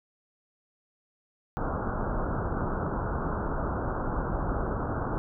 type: low-pass noise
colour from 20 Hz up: pink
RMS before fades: -30 dBFS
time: 1.57-5.18 s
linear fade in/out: 0 ms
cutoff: 1500 Hz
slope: 96 dB/octave
effects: none